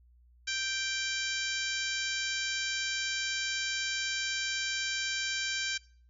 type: harmonic tone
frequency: 784 Hz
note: G5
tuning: in tune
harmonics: 2 / 3 / 4 / 5 / 6 / 7 / 8 / 9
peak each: -36 / -38 / -39 / -40 / -41 / -41 / -42 / -43 dBFS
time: 0.47-5.78 s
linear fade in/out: 10 ms
effects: noise-tail reverb RT60 0.5 s tail -23 dB re dry + added 60 Hz sine -58 dBFS peak until 6.09 s